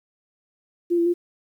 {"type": "tone with pitch steps", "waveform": "sine", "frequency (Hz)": [346.4, 339.6, 348.9], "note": ["F4", "F4", "F4"], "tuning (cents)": [-14, -48, -2], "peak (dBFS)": -17, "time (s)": [0.9, 1.14], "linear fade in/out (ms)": 20, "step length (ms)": 80, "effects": ["9-bit"]}